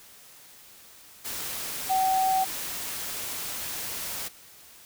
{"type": "tone in noise", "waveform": "sine", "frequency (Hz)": 760, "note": "F#5", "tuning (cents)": 46, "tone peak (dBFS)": -21, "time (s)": [1.89, 2.45], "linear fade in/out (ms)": 20, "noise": "white", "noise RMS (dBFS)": -34, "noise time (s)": [1.24, 4.29], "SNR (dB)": 10, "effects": ["white hiss -51 dBFS RMS until 4.85 s"]}